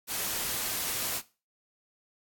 white noise, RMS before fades -32 dBFS, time 0.07-1.22 s, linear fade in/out 50 ms, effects noise-tail reverb RT60 0.3 s tail -17 dB re dry + AAC 64 kbps

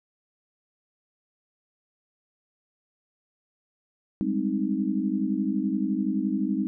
sine chord, Ab major seventh, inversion third, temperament equal, 196 / 207.7 / 261.6 / 311.1 Hz, G3 / Ab3 / C4 / Eb4, 0 / 0 / 0 / 0 cents, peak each -29 dBFS, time 4.21-6.67 s, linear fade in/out 0 ms, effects none

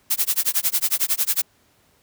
blue noise with tremolo, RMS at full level -18 dBFS, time 0.1-1.42 s, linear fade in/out 10 ms, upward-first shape sine, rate 11 Hz, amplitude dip 100%, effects pink hiss -60 dBFS RMS until 2.02 s + high-pass 60 Hz 12 dB/octave

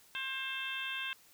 harmonic tone with a mistuned harmonic, 531 Hz, C5, 25 cents sharp, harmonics 2 / 3 / 4 / 5 / 6 / 7, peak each -47 / -41 / -47 / -40 / -43 / -45 dBFS, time 0.15-1.13 s, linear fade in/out 0 ms, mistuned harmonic 7, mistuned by -74 cents, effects white hiss -62 dBFS RMS until 1.33 s

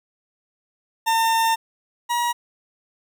40% pulse tone pair in turn, 905 / 956 Hz, A5 / A#5, +48 / +43 cents, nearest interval minor second, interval 95 cents, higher second, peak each -16 / -19 dBFS, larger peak first, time 1.06-1.56 / 2.09-2.33 s, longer first, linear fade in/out 20 ms, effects none

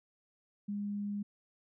sine tone, 204.2 Hz, G#3, 29 cents flat, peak -34 dBFS, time 0.68-1.23 s, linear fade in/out 10 ms, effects none

